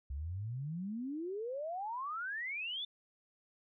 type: exponential sweep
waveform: sine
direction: up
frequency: 64.8 to 3589 Hz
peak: -37 dBFS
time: 0.1-2.85 s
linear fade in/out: 5 ms
effects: none